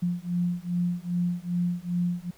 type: beating tone pair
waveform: sine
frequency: 174.61 / 177.11 Hz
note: F3 / F3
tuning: 0 / +25 cents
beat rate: 2.5 Hz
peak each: -28 dBFS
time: 0.02-2.31 s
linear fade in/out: 10 ms
effects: pink hiss -57 dBFS RMS until 2.37 s